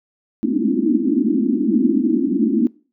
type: band-pass noise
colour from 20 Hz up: pink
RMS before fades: -17 dBFS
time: 0.43-2.67 s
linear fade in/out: 0 ms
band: 210 to 340 Hz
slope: 96 dB/octave
effects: noise-tail reverb RT60 0.4 s tail -23 dB re dry